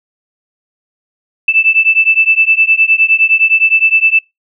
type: beating tone pair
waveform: sine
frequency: 2637 / 2646.7 Hz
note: E7 / E7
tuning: 0 / +6 cents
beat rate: 9.7 Hz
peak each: -10 dBFS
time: 1.48-4.19 s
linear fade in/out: 5 ms
effects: noise-tail reverb RT60 0.2 s tail -25 dB re dry